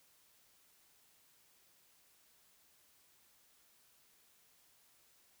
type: silence
effects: white hiss -69 dBFS RMS until 5.4 s